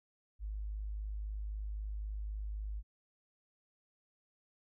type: tone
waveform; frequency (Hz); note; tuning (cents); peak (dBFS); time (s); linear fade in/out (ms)
sine; 51.91; G#1; 0; -37; 0.39-2.83; 50
effects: none